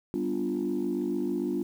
sine chord, G dominant seventh, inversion none, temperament equal, 196 / 246.9 / 293.7 / 349.2 Hz, G3 / B3 / D4 / F4, 0 / 0 / 0 / 0 cents, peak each -34 / -32 / -31 / -30 dBFS, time 0.14-1.63 s, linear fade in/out 0 ms, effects tanh soft clip ceiling -20 dBFS + 9-bit

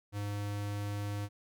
square tone, 102.4 Hz, G#2, 24 cents flat, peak -35 dBFS, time 0.12-1.29 s, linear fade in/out 50 ms, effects none

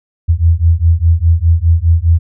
sine beating tone pair, 81 / 85.9 Hz, E2 / F2, -30 / -28 cents, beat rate 4.9 Hz, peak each -10 dBFS, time 0.28-2.19 s, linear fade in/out 20 ms, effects none

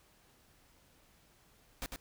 pink noise with echo, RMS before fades -39 dBFS, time 1.82-1.86 s, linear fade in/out 0 ms, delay 100 ms, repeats 1, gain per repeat -4 dB, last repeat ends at 1.96 s, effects pink hiss -66 dBFS RMS until 2 s

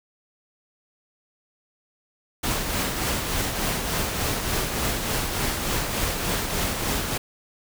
pink noise with tremolo, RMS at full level -24 dBFS, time 2.43-7.18 s, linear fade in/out 10 ms, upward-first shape triangle, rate 3.4 Hz, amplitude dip 45%, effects none

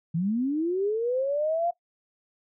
sine linear sweep, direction up, 155.56 to 704 Hz, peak -23 dBFS, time 0.14-1.71 s, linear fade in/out 10 ms, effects noise-tail reverb RT60 0.1 s tail -17 dB re dry

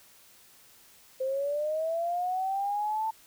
sine linear sweep, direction up, 517 to 892 Hz, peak -27 dBFS, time 1.2-3.11 s, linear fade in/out 10 ms, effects white hiss -57 dBFS RMS until 3.26 s

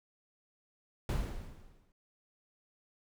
brown noise with exponential decay, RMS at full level -29 dBFS, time 1.09-1.92 s, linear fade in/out 2 ms, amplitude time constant 180 ms, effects none

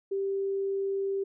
sine tone, 392 Hz, G4, in tune, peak -27 dBFS, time 0.11-1.24 s, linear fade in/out 10 ms, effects none

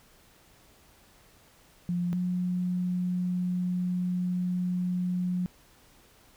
sine tone pair in turn, 175.7 / 180.01 Hz, F3 / F#3, +11 / -47 cents, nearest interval unison, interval 42 cents, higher second, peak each -26 dBFS, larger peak neither, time 1.89-2.13 / 2.13-5.46 s, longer second, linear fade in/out 0 ms, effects pink hiss -59 dBFS RMS until 6.36 s

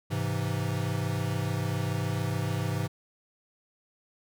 square chord, Ab augmented, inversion none, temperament equal, 103.83 / 130.81 / 164.81 Hz, Ab2 / C3 / E3, 0 / 0 / 0 cents, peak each -32 / -33 / -34 dBFS, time 0.1-2.88 s, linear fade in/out 20 ms, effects none

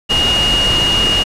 sine tone in noise, 2860 Hz, F7, 41 cents sharp, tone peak -12 dBFS, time 0.09-1.24 s, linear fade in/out 20 ms, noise pink, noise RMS -18 dBFS, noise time 0.09-1.24 s, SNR +3 dB, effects low-pass 7000 Hz 12 dB/octave

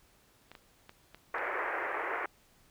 clicks, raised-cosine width 0.3 ms, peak -32 dBFS, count 5, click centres 0.516 / 0.552 / 0.894 / 1.146 / 1.383 s
white band-pass noise, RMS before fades -35 dBFS, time 1.34-2.26 s, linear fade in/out 5 ms, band 350 to 2100 Hz, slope 48 dB/octave
effects pink hiss -65 dBFS RMS until 2.7 s

